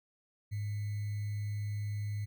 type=tone with sample-and-hold; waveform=sine; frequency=103.83 Hz; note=G#2; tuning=in tune; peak=-33 dBFS; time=0.51-2.26 s; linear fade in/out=20 ms; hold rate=2100 Hz; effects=none